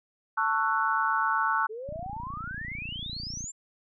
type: chord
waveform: sine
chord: F# minor seventh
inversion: first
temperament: just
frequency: 888 / 1110 / 1332 / 1480 Hz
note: A5 / C#6 / E6 / F#6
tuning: +16 / +2 / +18 / 0 cents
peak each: -29 dBFS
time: 0.37-1.67 s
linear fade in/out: 10 ms
type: exponential sweep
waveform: sine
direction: up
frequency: 418.2 to 7459 Hz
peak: -35 dBFS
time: 1.69-3.52 s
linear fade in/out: 20 ms
type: click train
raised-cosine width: 5 ms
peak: -29 dBFS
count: 46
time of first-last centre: 1.89-3.442 s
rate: 29 Hz
effects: none